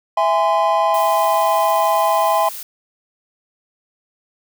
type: chord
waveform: triangle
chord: E augmented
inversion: none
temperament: just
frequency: 659.3 / 824.1 / 1030.1 Hz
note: E5 / G#5 / B#5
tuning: 0 / -14 / -27 cents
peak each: -16 dBFS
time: 0.17-2.49 s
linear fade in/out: 5 ms
type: noise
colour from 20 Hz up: blue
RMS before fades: -31 dBFS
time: 0.94-2.63 s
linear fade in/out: 2 ms
effects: none